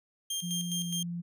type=tone with tremolo; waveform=20% pulse; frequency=3194 Hz; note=G7; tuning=32 cents sharp; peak=-26 dBFS; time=0.3-1.03 s; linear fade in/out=5 ms; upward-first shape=square; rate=4.8 Hz; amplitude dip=60%
type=tone with pitch glide; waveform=sine; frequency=174.61 to 172.41 Hz; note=F3 to F3; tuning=0 to -22 cents; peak=-33 dBFS; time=0.42-1.22 s; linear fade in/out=20 ms; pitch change=-22 cents; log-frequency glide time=0.8-0.88 s
effects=none